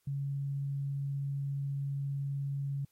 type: tone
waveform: sine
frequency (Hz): 139.5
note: C#3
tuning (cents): +11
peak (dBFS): -32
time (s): 0.07-2.85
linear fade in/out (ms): 5
effects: white hiss -75 dBFS RMS until 2.91 s + AAC 48 kbps